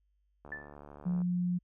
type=click train; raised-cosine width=1 ms; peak=-35 dBFS; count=57; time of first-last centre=0.45-1.218 s; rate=72.9 Hz
type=tone with exponential decay; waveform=sine; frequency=1756 Hz; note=A6; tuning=4 cents flat; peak=-34 dBFS; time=0.52-0.75 s; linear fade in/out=2 ms; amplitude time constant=50 ms
type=tone; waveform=sine; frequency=177.9 Hz; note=F3; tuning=32 cents sharp; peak=-28 dBFS; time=1.05-1.59 s; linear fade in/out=20 ms
effects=added 50 Hz sine -70 dBFS peak until 1.63 s